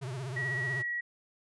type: tone with vibrato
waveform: square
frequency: 130 Hz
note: C3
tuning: 11 cents flat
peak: -36 dBFS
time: 0.01-0.83 s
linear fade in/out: 20 ms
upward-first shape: triangle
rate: 16 Hz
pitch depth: 170 cents each way
type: tone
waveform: sine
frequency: 1919 Hz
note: A#6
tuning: 50 cents sharp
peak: -31 dBFS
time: 0.36-1.01 s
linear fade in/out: 10 ms
effects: resampled to 24000 Hz